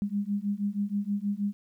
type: beating tone pair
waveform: sine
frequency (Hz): 200 / 206.3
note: G3 / G#3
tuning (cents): +35 / -11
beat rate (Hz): 6.3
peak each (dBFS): -30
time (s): 0.02-1.53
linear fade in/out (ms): 0
effects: 11-bit